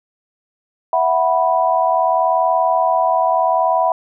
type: chord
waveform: sine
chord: E suspended second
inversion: none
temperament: equal with one note detuned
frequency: 659.3 / 740 / 984.3 Hz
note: E5 / F#5 / B5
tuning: 0 / 0 / -6 cents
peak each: -17 dBFS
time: 0.93-3.92 s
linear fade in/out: 2 ms
effects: none